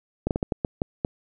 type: slowing click train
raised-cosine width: 2 ms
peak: -10 dBFS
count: 8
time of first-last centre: 0.27-1.049 s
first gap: 38 ms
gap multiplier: 1.35
effects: none